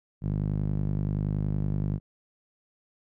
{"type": "tone with band-pass filter", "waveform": "sawtooth", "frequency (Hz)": 50.6, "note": "G#1", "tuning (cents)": -44, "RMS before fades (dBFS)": -28, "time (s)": [0.21, 2], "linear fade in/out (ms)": 50, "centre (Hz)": 150, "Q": 1.9, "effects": []}